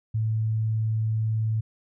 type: tone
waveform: sine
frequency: 110.2 Hz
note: A2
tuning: 3 cents sharp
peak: -22 dBFS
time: 0.14-1.61 s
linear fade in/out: 10 ms
effects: none